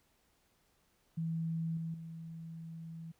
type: tone with level steps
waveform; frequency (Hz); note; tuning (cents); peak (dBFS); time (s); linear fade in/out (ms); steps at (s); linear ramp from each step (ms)
sine; 163.7; E3; -12; -33 / -36 / -43; 1.17-3.12; 10; 1.77 / 1.94; 2
effects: pink hiss -73 dBFS RMS until 3.19 s